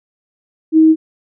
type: tone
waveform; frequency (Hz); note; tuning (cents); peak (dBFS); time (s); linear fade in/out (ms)
sine; 317.4; D#4; +35; -5; 0.72-0.96; 50
effects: none